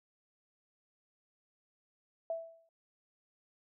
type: tone with exponential decay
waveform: sine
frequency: 659.3 Hz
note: E5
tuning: in tune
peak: -31 dBFS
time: 2.3-2.69 s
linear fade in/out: 2 ms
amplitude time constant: 83 ms
effects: none